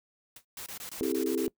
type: noise with exponential decay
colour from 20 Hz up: white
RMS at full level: -42 dBFS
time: 0.36-0.45 s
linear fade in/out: 5 ms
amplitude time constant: 18 ms
type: noise bursts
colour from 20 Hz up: white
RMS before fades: -41 dBFS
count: 8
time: 0.57-1.467 s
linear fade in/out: 2 ms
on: 92 ms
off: 23 ms
type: chord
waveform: sine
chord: A minor seventh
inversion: first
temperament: equal with one note detuned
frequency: 261.6 / 329.6 / 398.4 / 440 Hz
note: C4 / E4 / G4 / A4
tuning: 0 / 0 / +28 / 0 cents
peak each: -33 / -31 / -32 / -34 dBFS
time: 1.01-1.48 s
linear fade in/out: 0 ms
effects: noise-tail reverb RT60 0.1 s tail -22 dB re dry